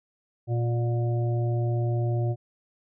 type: harmonic tone with a mistuned harmonic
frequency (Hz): 118.3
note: A#2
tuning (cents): +26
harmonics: 1 / 3 / 5 / 6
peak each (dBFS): -23 / -33 / -37 / -39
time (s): 0.47-2.36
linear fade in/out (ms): 50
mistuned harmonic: 6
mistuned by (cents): +25
effects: none